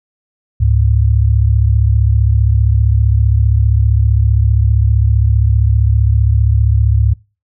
sine tone pair together, 70.34 / 105.6 Hz, C#2 / G#2, +26 / +29 cents, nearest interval perfect fifth, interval 703 cents, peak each -11 dBFS, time 0.6-7.14 s, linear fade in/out 10 ms, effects noise-tail reverb RT60 0.3 s tail -23 dB re dry

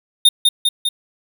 square tone with echo, 3657 Hz, A#7, 34 cents flat, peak -7 dBFS, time 0.25-0.29 s, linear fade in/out 5 ms, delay 200 ms, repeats 3, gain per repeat -3 dB, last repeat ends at 0.89 s, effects none

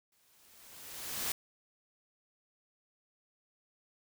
white noise with exponential growth, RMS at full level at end -33 dBFS, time 0.12-1.32 s, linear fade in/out 2 ms, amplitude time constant 260 ms, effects none

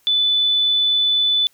sine tone, 3492 Hz, A7, 14 cents flat, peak -14 dBFS, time 0.07-1.47 s, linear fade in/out 0 ms, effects white hiss -59 dBFS RMS until 1.53 s

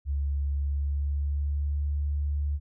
sine tone with pitch glide, 70.6 to 72.5 Hz, C#2 to D2, +32 to -22 cents, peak -25 dBFS, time 0.05-2.6 s, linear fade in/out 50 ms, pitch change +46 cents, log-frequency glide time 0.52-1.84 s, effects none

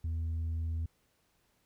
triangle tone with tanh clipping, 81.6 Hz, E2, 17 cents flat, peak -32 dBFS, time 0.04-0.86 s, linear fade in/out 5 ms, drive 7 dB, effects pink hiss -73 dBFS RMS until 1.65 s

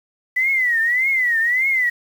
sine tone with vibrato, 1975.5 Hz, B6, in tune, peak -15 dBFS, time 0.36-1.9 s, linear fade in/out 10 ms, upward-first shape triangle, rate 1.7 Hz, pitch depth 180 cents each way, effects 7-bit

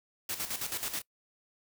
white noise with tremolo, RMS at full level -34 dBFS, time 0.29-1.02 s, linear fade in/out 5 ms, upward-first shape square, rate 9.3 Hz, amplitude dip 65%, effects noise-tail reverb RT60 0.1 s tail -23 dB re dry

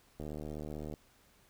click train, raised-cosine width 2 ms, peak -29 dBFS, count 57, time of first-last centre 0.2-0.939 s, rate 75.8 Hz, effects pink hiss -66 dBFS RMS until 1.49 s

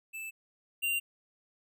square tone pair in turn, 2637 / 2776 Hz, E7 / F7, 0 / -11 cents, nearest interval minor second, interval 89 cents, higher second, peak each -39 / -29 dBFS, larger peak second, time 0.13-0.31 / 0.82-1 s, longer neither, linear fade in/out 20 ms, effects none

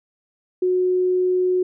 sine tone, 365.8 Hz, F#4, 20 cents flat, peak -16 dBFS, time 0.62-1.63 s, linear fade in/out 5 ms, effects none

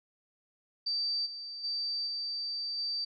sine tone with level steps, 4650 Hz, D8, 18 cents flat, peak -29 / -39 / -31 / -33 / -31 dBFS, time 0.86-3.05 s, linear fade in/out 10 ms, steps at 1.25 / 1.63 / 2.06 / 2.77 s, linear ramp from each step 20 ms, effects none

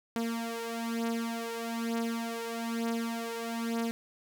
sawtooth beating tone pair, 230 / 231.1 Hz, A#3 / A#3, -23 / -15 cents, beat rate 1.1 Hz, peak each -30 / -32 dBFS, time 0.16-3.91 s, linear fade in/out 0 ms, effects none

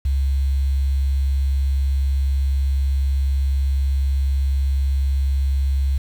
sine tone with quantisation, 68 Hz, C#2, 33 cents flat, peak -16 dBFS, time 0.05-5.98 s, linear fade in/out 5 ms, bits 7, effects none

